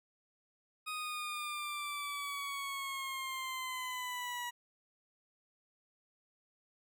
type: linear sweep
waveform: 20% pulse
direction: down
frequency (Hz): 1251 to 963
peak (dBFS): -33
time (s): 0.86-4.51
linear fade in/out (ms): 20
effects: none